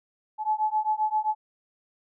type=beating tone pair; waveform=sine; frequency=856 / 863.6 Hz; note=A5 / A5; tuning=-48 / -33 cents; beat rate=7.6 Hz; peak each=-26 dBFS; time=0.38-1.35 s; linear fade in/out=50 ms; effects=none